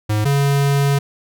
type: tone pair in turn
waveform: square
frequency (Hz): 106.3 / 140.51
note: G#2 / C#3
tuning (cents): +41 / +24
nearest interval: perfect fourth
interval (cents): 483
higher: second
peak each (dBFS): -16 / -14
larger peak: second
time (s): 0.09-0.25 / 0.25-0.99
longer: second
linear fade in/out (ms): 10
effects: none